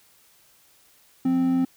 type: tone pair together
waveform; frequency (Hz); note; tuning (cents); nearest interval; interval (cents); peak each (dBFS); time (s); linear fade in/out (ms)
triangle; 176.32 / 261; F3 / C4; +17 / -4; perfect fifth; 679; -28 / -17; 1.25-1.65; 5
effects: white hiss -58 dBFS RMS until 1.76 s